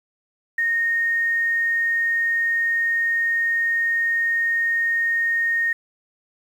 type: tone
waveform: sine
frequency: 1850 Hz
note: A#6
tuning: 14 cents flat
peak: -18 dBFS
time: 0.58-5.73 s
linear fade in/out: 5 ms
effects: 8-bit